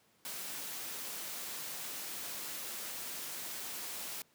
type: noise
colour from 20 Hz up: white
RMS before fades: -42 dBFS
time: 0.25-4.22 s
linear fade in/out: 2 ms
effects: pink hiss -69 dBFS RMS until 4.34 s + high-pass 150 Hz 12 dB/octave